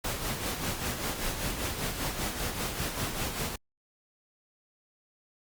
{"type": "noise with tremolo", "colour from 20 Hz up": "pink", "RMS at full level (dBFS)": -31, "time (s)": [0.04, 3.56], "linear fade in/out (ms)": 5, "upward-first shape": "sine", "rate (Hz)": 5.1, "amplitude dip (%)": 50, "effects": ["Opus 48 kbps"]}